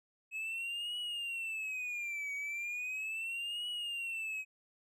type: tone with vibrato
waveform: triangle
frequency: 2571 Hz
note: E7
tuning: 44 cents flat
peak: -35 dBFS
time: 0.31-4.45 s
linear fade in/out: 50 ms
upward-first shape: triangle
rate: 0.37 Hz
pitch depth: 230 cents each way
effects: none